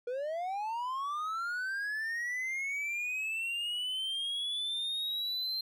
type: linear sweep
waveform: triangle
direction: up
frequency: 473.7 to 4154 Hz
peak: -31 dBFS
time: 0.07-5.61 s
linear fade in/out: 5 ms
effects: none